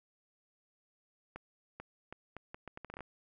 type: accelerating click train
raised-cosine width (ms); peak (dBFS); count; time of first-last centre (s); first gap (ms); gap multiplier
0.5; -29; 13; 1.36-3.007; 440; 0.74
effects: none